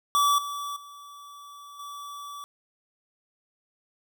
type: tone with level steps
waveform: square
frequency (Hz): 1152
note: D6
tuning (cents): -34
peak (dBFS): -20 / -32 / -44 / -38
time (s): 0.15-2.44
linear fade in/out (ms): 0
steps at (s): 0.38 / 0.76 / 1.79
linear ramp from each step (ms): 5
effects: none